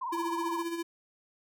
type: tone with vibrato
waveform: sine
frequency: 987.8 Hz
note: B5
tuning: in tune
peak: -32 dBFS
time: 0.01-0.63 s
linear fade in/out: 10 ms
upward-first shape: sine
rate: 19 Hz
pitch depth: 120 cents each way
type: tone with tremolo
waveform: square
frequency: 337.2 Hz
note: E4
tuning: 39 cents sharp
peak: -31 dBFS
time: 0.12-0.83 s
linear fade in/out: 10 ms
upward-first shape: sine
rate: 15 Hz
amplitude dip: 55%
effects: none